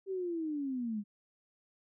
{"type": "linear sweep", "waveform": "sine", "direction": "down", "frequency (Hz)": [392, 199.7], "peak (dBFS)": -33, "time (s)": [0.06, 1.04], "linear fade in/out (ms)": 50, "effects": []}